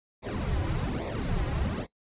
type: noise with flanger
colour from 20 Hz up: brown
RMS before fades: -30 dBFS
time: 0.22-1.87 s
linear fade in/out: 50 ms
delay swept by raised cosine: 0.65 to 4.55 ms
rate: 1.2 Hz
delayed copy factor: -0.9
effects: noise-tail reverb RT60 0.1 s tail -20 dB re dry + resampled to 8000 Hz